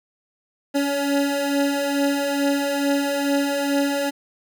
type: beating tone pair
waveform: 25% pulse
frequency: 280 / 282.3 Hz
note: C#4 / C#4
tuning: +18 / +32 cents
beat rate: 2.3 Hz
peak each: -22 / -17 dBFS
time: 0.74-4.11 s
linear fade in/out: 20 ms
effects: none